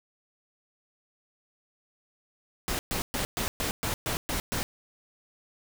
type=noise bursts; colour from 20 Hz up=pink; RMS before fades=-30 dBFS; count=9; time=2.68-4.63 s; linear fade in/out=0 ms; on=110 ms; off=120 ms; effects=none